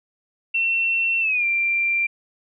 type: tone with pitch glide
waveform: sine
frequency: 2705 to 2368 Hz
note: E7 to D7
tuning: +44 to +14 cents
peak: -18 dBFS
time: 0.54-2.07 s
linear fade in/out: 10 ms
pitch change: -230 cents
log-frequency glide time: 1.2-1.45 s
effects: none